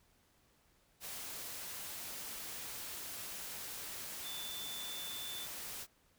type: tone in noise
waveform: sine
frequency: 3520 Hz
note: A7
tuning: in tune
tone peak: -44 dBFS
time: 4.22-5.48 s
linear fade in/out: 50 ms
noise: white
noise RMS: -45 dBFS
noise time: 1-5.87 s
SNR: -2 dB
effects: pink hiss -71 dBFS RMS until 6.18 s